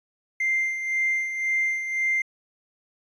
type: tone with tremolo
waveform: triangle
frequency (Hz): 2093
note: C7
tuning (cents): 0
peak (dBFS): -17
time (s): 0.4-2.22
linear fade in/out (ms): 5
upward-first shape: sine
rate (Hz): 1.9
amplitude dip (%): 65
effects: tanh soft clip ceiling -17 dBFS + resampled to 22050 Hz